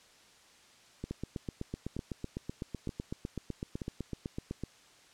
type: two click trains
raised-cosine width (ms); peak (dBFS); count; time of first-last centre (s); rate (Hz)
3; -23 / -24; 29 / 4; 1.11-4.636 / 1.04-3.818; 7.94 / 1.08
effects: white hiss -60 dBFS RMS until 5.13 s + low-pass 7000 Hz 12 dB/octave